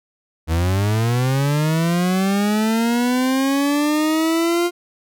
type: linear sweep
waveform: 40% pulse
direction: up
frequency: 78.1 to 351.8 Hz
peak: -15 dBFS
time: 0.47-4.71 s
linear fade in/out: 50 ms
effects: none